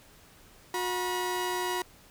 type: tone pair together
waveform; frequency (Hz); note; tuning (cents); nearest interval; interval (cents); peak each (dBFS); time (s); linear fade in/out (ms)
sawtooth; 361.8 / 966; F#4 / B5; -39 / -39; octave + perfect fourth; 1700; -28; 0.74-1.82; 2
effects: pink hiss -56 dBFS RMS until 2.1 s